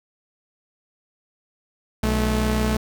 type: tone pair together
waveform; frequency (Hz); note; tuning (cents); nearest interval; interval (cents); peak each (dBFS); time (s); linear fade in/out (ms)
sawtooth; 60.8 / 216.5; B1 / A3; -26 / -28; octave + minor seventh; 2198; -18; 2.03-2.77; 5
effects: none